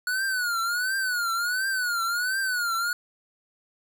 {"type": "tone with vibrato", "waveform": "square", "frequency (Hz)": 1461, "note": "F#6", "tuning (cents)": -22, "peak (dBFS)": -25, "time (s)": [0.07, 2.93], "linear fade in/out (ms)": 2, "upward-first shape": "triangle", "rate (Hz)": 1.4, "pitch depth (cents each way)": 150, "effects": ["9-bit"]}